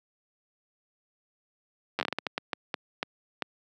slowing click train, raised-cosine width 0.3 ms, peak -12 dBFS, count 14, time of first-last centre 1.99-3.423 s, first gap 9 ms, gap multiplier 1.37, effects high-pass 200 Hz 12 dB/octave

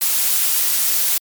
blue noise, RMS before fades -17 dBFS, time 0.01-1.18 s, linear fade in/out 5 ms, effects MP3 96 kbps

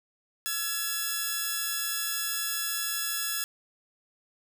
5% pulse tone pair together, 1341 / 1694.4 Hz, E6 / G#6, +29 / +34 cents, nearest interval major third, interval 405 cents, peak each -23 / -19 dBFS, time 0.46-3.44 s, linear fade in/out 0 ms, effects none

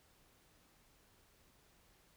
silence, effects pink hiss -69 dBFS RMS until 2.16 s

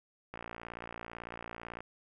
click train, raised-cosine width 0.5 ms, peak -27 dBFS, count 86, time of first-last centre 0.34-1.806 s, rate 58 Hz, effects none

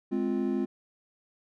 triangle chord, F minor, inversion first, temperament just, 209.5 / 261.9 / 349.2 Hz, Ab3 / C4 / F4, +15 / +2 / 0 cents, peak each -29 / -28 / -29 dBFS, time 0.11-0.66 s, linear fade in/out 20 ms, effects none

